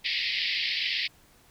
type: band-pass noise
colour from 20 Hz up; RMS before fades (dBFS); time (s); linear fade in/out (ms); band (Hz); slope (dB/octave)
pink; -29; 0.04-1.08; 20; 1900 to 5000; 96
effects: pink hiss -59 dBFS RMS until 1.5 s